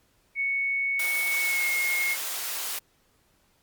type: tone with pitch glide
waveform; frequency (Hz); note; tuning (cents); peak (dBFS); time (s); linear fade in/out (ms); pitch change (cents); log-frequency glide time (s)
sine; 2217 to 2156; C#7 to C#7; 0 to -49; -24; 0.35-2.17; 50; -49; 1.4-1.66
type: high-pass noise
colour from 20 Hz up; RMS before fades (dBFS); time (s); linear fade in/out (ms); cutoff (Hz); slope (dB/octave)
white; -32; 0.99-2.79; 5; 530; 12
effects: pink hiss -66 dBFS RMS until 3.62 s + Opus 48 kbps